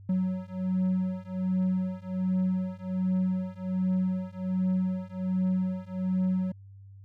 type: beating tone pair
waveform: triangle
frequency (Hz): 185 / 186.3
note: F#3 / F#3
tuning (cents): 0 / +12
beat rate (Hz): 1.3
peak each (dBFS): -27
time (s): 0.09-6.52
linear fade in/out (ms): 5
effects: added 98 Hz sine -46 dBFS peak until 7.04 s